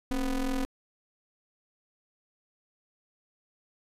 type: ring-modulated tone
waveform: square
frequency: 123.47 Hz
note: B2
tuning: in tune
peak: -25 dBFS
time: 0.11-0.65 s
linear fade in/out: 0 ms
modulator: 145 Hz
effects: resampled to 32000 Hz